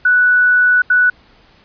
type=tone bursts at uneven times; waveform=sine; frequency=1480 Hz; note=F#6; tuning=in tune; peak=-8 dBFS; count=2; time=0.05-0.82 / 0.9-1.1 s; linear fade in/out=5 ms; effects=pink hiss -49 dBFS RMS until 1.64 s + resampled to 11025 Hz